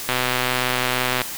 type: click train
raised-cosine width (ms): 0.3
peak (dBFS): -4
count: 143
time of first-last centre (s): 0.09-1.217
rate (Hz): 126
effects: white hiss -31 dBFS RMS until 1.37 s